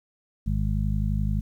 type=harmonic tone; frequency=51.6 Hz; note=G#1; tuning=10 cents flat; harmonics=1 / 2 / 3 / 4; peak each=-25 / -28 / -30 / -31 dBFS; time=0.46-1.41 s; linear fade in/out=10 ms; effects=10-bit